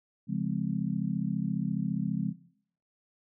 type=chord; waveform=sine; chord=Db major seventh; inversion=none; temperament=just; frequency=138.59 / 173.24 / 207.9 / 259.9 Hz; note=Db3 / F3 / Ab3 / C4; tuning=0 / -14 / +2 / -11 cents; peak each=-35 / -32 / -32 / -37 dBFS; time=0.27-2.34 s; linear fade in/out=50 ms; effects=noise-tail reverb RT60 0.6 s tail -17 dB re dry